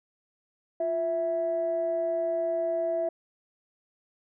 sine tone pair together, 349.3 / 659.3 Hz, F4 / E5, 0 / 0 cents, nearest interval major seventh, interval 1100 cents, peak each -33 / -25 dBFS, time 0.8-3.09 s, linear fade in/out 5 ms, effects tanh soft clip ceiling -19 dBFS

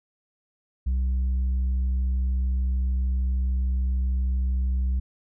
sine tone with tanh clipping, 63.8 Hz, C2, 43 cents flat, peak -22 dBFS, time 0.86-5 s, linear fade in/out 10 ms, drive 3 dB, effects none

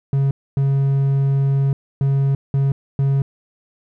triangle tone bursts at uneven times, 137.5 Hz, C#3, 14 cents flat, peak -12 dBFS, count 5, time 0.13-0.31 / 0.57-1.73 / 2.01-2.35 / 2.54-2.72 / 2.99-3.22 s, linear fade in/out 2 ms, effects none

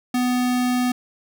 square tone, 248.7 Hz, B3, 12 cents sharp, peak -19 dBFS, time 0.14-0.92 s, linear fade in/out 5 ms, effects none

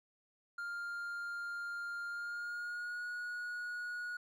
triangle tone with pitch glide, 1401 to 1452.1 Hz, F6 to F#6, +5 to -33 cents, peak -37 dBFS, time 0.58-4.17 s, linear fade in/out 5 ms, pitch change +62 cents, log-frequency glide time 2.08-3.04 s, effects none

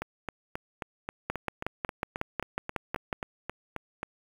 two click trains, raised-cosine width 0.5 ms, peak -14 / -18 dBFS, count 11 / 16, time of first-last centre 1.3-3.128 / 0.02-4.031 s, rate 5.47 / 3.74 Hz, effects 7-bit

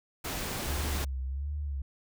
pink noise, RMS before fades -35 dBFS, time 0.24-1.05 s, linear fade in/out 10 ms
sine tone with vibrato, 69.3 Hz, C#2, in tune, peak -31 dBFS, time 0.67-1.82 s, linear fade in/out 5 ms, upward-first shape sine, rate 1.4 Hz, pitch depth 110 cents each way
effects none

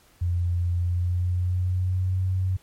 sine tone with pitch glide, 87.5 to 93.24 Hz, F2 to F#2, +4 to +14 cents, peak -21 dBFS, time 0.21-2.57 s, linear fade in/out 10 ms, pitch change +110 cents, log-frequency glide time 0.76-2.21 s, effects pink hiss -58 dBFS RMS until 2.62 s + MP3 64 kbps

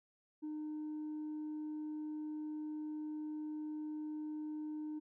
triangle tone with tanh clipping, 305.2 Hz, D#4, 33 cents flat, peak -40 dBFS, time 0.42-5 s, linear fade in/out 20 ms, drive 6 dB, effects none

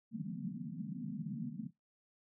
white band-pass noise, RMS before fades -42 dBFS, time 0.11-1.71 s, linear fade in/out 50 ms, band 140 to 250 Hz, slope 96 dB/octave, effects noise-tail reverb RT60 0.2 s tail -25 dB re dry

